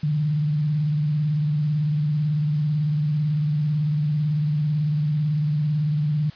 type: tone with vibrato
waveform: sine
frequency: 150 Hz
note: D3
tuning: 37 cents sharp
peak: -19 dBFS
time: 0.03-6.3 s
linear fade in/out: 5 ms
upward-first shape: square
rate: 18 Hz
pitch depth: 56 cents each way
effects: white hiss -47 dBFS RMS until 6.35 s + resampled to 11025 Hz